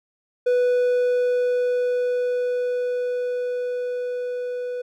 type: tone with level ramp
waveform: triangle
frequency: 493.9 Hz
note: B4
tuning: in tune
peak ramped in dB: -14 to -24 dBFS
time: 0.46-4.82 s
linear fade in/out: 10 ms
effects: none